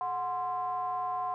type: ring-modulated tone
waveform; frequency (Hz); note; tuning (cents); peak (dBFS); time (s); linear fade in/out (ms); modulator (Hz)
triangle; 155.56; D#3; 0; -25; 0.01-1.34; 0; 888
effects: none